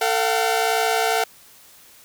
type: tone cluster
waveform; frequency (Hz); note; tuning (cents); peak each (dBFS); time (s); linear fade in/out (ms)
sawtooth; 447.4 / 697 / 759; A4 / F5 / F#5; +29 / -4 / +44; -19; 0.01-1.24; 5
effects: white hiss -49 dBFS RMS until 2.04 s